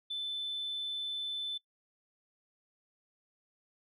sine tone, 3520 Hz, A7, in tune, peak -33 dBFS, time 0.1-1.58 s, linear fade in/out 10 ms, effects noise-tail reverb RT60 0.1 s tail -22 dB re dry + tanh soft clip ceiling -30 dBFS

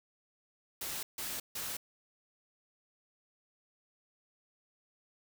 white noise bursts, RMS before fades -39 dBFS, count 3, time 0.81-1.77 s, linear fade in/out 5 ms, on 220 ms, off 150 ms, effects none

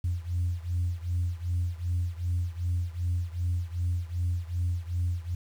sine beating tone pair, 86.7 / 89.3 Hz, F2 / F2, -12 / +39 cents, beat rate 2.6 Hz, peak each -28 / -30 dBFS, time 0.04-5.35 s, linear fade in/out 5 ms, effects tanh soft clip ceiling -21 dBFS + 9-bit

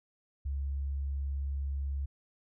sine tone, 69.3 Hz, C#2, in tune, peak -31 dBFS, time 0.45-2.06 s, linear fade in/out 10 ms, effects none

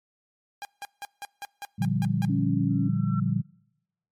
sawtooth tone bursts, 808 Hz, G#5, 48 cents flat, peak -30 dBFS, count 9, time 0.62-2.25 s, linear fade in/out 0 ms, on 30 ms, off 170 ms
sine chord, G minor seventh, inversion first, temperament equal, 116.54 / 146.83 / 174.61 / 196 Hz, Bb2 / D3 / F3 / G3, 0 / 0 / 0 / 0 cents, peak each -28 dBFS, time 1.78-3.42 s, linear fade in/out 20 ms
sine tone with vibrato, 277.2 Hz, C#4, in tune, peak -27 dBFS, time 2.29-2.89 s, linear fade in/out 10 ms, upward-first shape square, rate 17 Hz, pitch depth 13 cents each way
sine tone with exponential growth, 1345 Hz, E6, 34 cents sharp, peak -33 dBFS, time 2.69-3.2 s, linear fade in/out 5 ms, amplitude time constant 110 ms
effects noise-tail reverb RT60 0.9 s tail -26 dB re dry + MP3 64 kbps

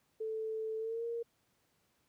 sine tone with pitch glide, 440 to 466.2 Hz, A4 to A#4, 0 to 0 cents, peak -35 dBFS, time 0.2-1.23 s, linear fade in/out 10 ms, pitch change +100 cents, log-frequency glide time 0.78-1.05 s, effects pink hiss -75 dBFS RMS until 2.08 s + high-pass 80 Hz 12 dB/octave

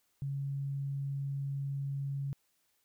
sine tone, 138.9 Hz, C#3, 4 cents sharp, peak -33 dBFS, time 0.22-2.33 s, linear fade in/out 0 ms, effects white hiss -75 dBFS RMS until 2.84 s

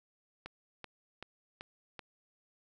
click train, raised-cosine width 0.3 ms, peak -27 dBFS, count 5, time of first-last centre 0.46-1.993 s, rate 2.61 Hz, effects none

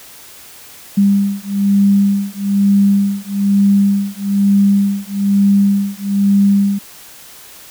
sine beating tone pair, 199 / 200.1 Hz, G3 / G3, +26 / +36 cents, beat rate 1.1 Hz, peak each -13 dBFS, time 0.97-6.79 s, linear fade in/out 10 ms, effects white hiss -38 dBFS RMS until 7.7 s

